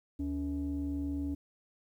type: tone pair together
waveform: sine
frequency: 74.9 / 282.8 Hz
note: D2 / C#4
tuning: +35 / +35 cents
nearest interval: octave + major seventh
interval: 2300 cents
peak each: -35 / -32 dBFS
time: 0.19-1.35 s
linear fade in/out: 10 ms
effects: tanh soft clip ceiling -28 dBFS + 11-bit